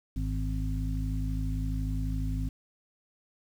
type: harmonic tone with a mistuned harmonic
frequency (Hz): 51.91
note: G#1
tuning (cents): 0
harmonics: 1 / 2 / 3 / 5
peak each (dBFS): -30 / -35 / -37 / -37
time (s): 0.16-2.49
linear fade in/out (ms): 5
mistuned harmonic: 3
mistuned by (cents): +28
effects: 9-bit